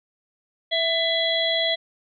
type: harmonic tone with a mistuned harmonic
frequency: 667 Hz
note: E5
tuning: 20 cents sharp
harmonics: 1 / 3 / 5 / 6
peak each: -25 / -27 / -23 / -29 dBFS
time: 0.71-1.76 s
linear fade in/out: 20 ms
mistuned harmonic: 1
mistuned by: -24 cents
effects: none